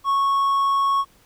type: tone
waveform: triangle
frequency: 1104 Hz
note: C#6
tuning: 7 cents flat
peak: -15 dBFS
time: 0.04-1.05 s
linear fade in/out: 50 ms
effects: pink hiss -56 dBFS RMS until 1.25 s